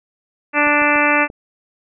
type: harmonic tone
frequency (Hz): 293.7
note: D4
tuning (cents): 0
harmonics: 1 / 2 / 3 / 4 / 5 / 6 / 7 / 8 / 9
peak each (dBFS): -21 / -21 / -21 / -21 / -21 / -21 / -21 / -21 / -21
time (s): 0.53-1.28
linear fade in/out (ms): 50
type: clicks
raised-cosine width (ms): 2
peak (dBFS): -22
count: 4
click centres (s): 0.671 / 0.819 / 0.959 / 1.301
effects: none